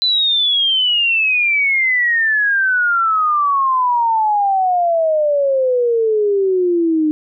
sine exponential sweep, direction down, 4047 to 302.5 Hz, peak -12 dBFS, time 0.02-7.11 s, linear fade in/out 0 ms, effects none

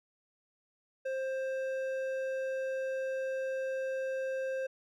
triangle tone with hard clipping, 528 Hz, C5, 16 cents sharp, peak -34 dBFS, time 1.05-4.67 s, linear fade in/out 10 ms, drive 12 dB, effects none

